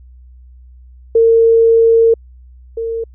sine tone pair in turn, 456.1 / 456.1 Hz, A#4 / A#4, -38 / -38 cents, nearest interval unison, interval 0 cents, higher neither, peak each -6 / -17 dBFS, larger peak first, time 1.15-2.14 / 2.77-3.04 s, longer first, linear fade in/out 5 ms, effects added 62 Hz sine -37 dBFS peak until 3.14 s

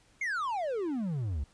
triangle exponential sweep, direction down, 2217 to 64.3 Hz, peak -28 dBFS, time 0.21-1.44 s, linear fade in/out 5 ms, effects pink hiss -64 dBFS RMS until 1.53 s + resampled to 22050 Hz

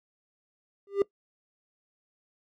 triangle tone with exponential growth, 398.8 Hz, G4, 30 cents sharp, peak -15 dBFS, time 0.87-1.02 s, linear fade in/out 2 ms, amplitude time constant 32 ms, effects noise-tail reverb RT60 0.1 s tail -20 dB re dry

